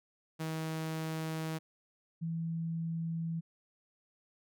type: tone pair in turn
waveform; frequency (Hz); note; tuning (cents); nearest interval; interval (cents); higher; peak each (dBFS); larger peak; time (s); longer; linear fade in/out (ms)
sawtooth / sine; 159.5 / 164.84; D#3 / E3; +43 / 0; minor second; 57; second; -31 / -33; first; 0.39-1.59 / 2.21-3.41; neither; 20
effects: none